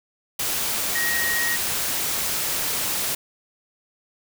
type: tone in noise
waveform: sine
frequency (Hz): 1883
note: A#6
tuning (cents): +17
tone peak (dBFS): -23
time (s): 0.95-1.56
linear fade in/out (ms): 5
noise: white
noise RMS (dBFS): -25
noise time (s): 0.39-3.15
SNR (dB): -1
effects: none